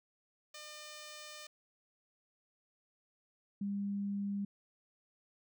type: tone pair in turn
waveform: 5% pulse / sine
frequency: 603 / 200.7 Hz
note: D5 / G3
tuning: +46 / +41 cents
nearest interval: octave + perfect fifth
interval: 1905 cents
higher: first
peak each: -36 / -34 dBFS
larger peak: second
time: 0.54-1.47 / 3.61-4.45 s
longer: first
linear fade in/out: 5 ms
effects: none